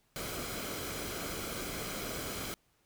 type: noise with comb filter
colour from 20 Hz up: pink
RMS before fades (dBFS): -39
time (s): 0.16-2.54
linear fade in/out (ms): 0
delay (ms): 1.1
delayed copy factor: -0.5
effects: pink hiss -72 dBFS RMS until 2.85 s